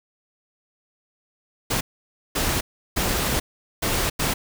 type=noise bursts at uneven times; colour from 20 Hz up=pink; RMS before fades=-23 dBFS; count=5; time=1.7-1.81 / 2.35-2.61 / 2.96-3.4 / 3.82-4.1 / 4.19-4.34 s; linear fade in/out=10 ms; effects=none